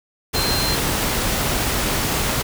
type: tone in noise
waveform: sine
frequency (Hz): 4147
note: C8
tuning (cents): -16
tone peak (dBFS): -23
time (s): 0.34-0.76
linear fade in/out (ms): 20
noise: pink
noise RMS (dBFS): -21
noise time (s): 0.33-2.43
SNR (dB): -5
effects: none